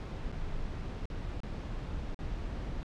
brown noise with dropouts, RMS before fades -37 dBFS, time 0-2.83 s, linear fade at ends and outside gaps 0 ms, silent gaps 0.316-0.325 / 1.055-1.101 / 1.403-1.434 / 2.145-2.19 s, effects low-pass 5000 Hz 12 dB/octave

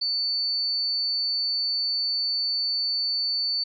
sine tone, 4500 Hz, C#8, 25 cents sharp, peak -23 dBFS, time 0.01-3.64 s, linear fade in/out 10 ms, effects none

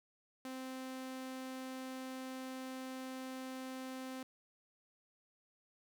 sawtooth tone, 260.2 Hz, C4, 9 cents flat, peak -39 dBFS, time 0.45-4.23 s, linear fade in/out 2 ms, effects none

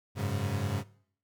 35% pulse chord, F# suspended second, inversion none, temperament equal with one note detuned, 93.79 / 103.83 / 138.59 Hz, F#2 / G#2 / C#3, +24 / 0 / 0 cents, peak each -33 / -31 / -34 dBFS, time 0.15-0.84 s, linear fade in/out 50 ms, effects noise-tail reverb RT60 0.6 s tail -21 dB re dry

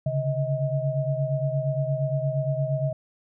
sine tone cluster, 135.8 / 144.4 / 634 Hz, C#3 / D3 / D#5, -35 / -29 / +32 cents, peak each -26 / -28 / -28 dBFS, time 0.06-2.93 s, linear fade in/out 5 ms, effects none

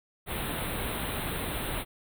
pink band-stop noise, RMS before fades -33 dBFS, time 0.26-1.85 s, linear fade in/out 50 ms, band 4000 to 8600 Hz, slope 96 dB/octave, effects none

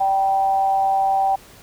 sine tone with amplitude modulation, 777 Hz, G5, 16 cents flat, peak -13 dBFS, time 0-1.36 s, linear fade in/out 10 ms, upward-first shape sine, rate 190 Hz, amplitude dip 50%, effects pink hiss -46 dBFS RMS until 1.62 s

